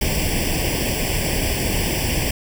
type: noise with comb filter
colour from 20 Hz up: pink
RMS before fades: -21 dBFS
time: 0.01-2.31 s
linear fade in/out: 5 ms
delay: 0.38 ms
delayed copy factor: +1
effects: none